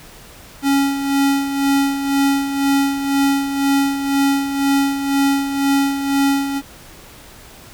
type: tone with tremolo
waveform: square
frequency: 277.2 Hz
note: C#4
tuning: in tune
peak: -13 dBFS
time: 0.62-6.62 s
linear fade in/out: 50 ms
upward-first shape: sine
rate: 2 Hz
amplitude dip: 60%
effects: pink hiss -41 dBFS RMS until 7.73 s